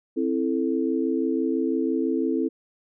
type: chord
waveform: sine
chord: A minor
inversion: first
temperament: just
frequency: 264 / 330 / 440 Hz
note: C4 / E4 / A4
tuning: +16 / +2 / 0 cents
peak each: -25 / -25 / -28 dBFS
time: 0.16-2.49 s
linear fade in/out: 20 ms
effects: none